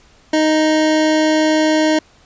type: tone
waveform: 25% pulse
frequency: 311.1 Hz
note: D#4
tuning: in tune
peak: -8 dBFS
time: 0.33-1.99 s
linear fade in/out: 5 ms
effects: pink hiss -50 dBFS RMS until 2.25 s + resampled to 16000 Hz